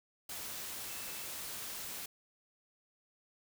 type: tone in noise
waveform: sine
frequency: 2637 Hz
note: E7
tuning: in tune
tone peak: -54 dBFS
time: 0.89-1.26 s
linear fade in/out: 5 ms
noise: white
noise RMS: -43 dBFS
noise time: 0.29-2.06 s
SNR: -14 dB
effects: none